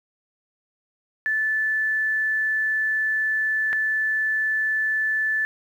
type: tone pair in turn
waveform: sine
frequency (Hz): 1748 / 1748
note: A6 / A6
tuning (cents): -12 / -12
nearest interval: unison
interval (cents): 0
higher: neither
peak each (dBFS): -20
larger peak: neither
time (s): 1.26-3.73 / 3.73-5.45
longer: first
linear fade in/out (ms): 0
effects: 9-bit